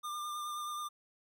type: tone with vibrato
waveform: square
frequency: 1200 Hz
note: D6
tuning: 37 cents sharp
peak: -38 dBFS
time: 0.03-0.89 s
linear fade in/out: 20 ms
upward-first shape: triangle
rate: 9.4 Hz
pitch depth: 25 cents each way
effects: none